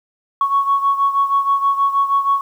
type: beating tone pair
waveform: sine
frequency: 1108.7 / 1115 Hz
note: C#6 / C#6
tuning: 0 / +10 cents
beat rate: 6.3 Hz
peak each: -14 / -19 dBFS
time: 0.41-2.41 s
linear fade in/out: 2 ms
effects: tanh soft clip ceiling -6 dBFS + 8-bit